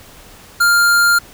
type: tone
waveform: square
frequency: 1400 Hz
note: F6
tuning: 4 cents sharp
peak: -10 dBFS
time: 0.6-1.19 s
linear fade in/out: 10 ms
effects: pink hiss -41 dBFS RMS until 1.33 s